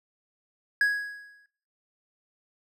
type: tone with exponential decay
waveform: triangle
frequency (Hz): 1662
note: G#6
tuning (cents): +1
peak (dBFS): -16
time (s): 0.81-1.46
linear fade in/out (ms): 2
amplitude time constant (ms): 140
effects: noise-tail reverb RT60 0.5 s tail -18 dB re dry